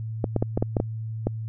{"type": "clicks", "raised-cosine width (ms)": 2, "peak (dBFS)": -9, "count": 8, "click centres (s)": [0.242, 0.363, 0.425, 0.575, 0.625, 0.768, 0.801, 1.27], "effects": ["added 111 Hz sine -29 dBFS peak until 1.48 s"]}